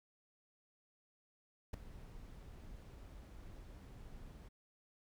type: noise with ADSR envelope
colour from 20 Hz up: brown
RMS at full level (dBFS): -36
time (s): 1.73-4.49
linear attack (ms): 10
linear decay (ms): 5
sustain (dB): -17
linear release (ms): 13
effects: none